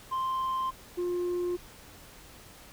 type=tone pair in turn; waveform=sine; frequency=1046.5 / 354 Hz; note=C6 / F4; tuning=0 / +23 cents; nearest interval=octave + perfect fifth; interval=1877 cents; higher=first; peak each=-25 dBFS; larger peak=neither; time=0.11-0.71 / 0.97-1.57 s; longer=neither; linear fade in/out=20 ms; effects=tanh soft clip ceiling -27 dBFS + pink hiss -51 dBFS RMS until 2.72 s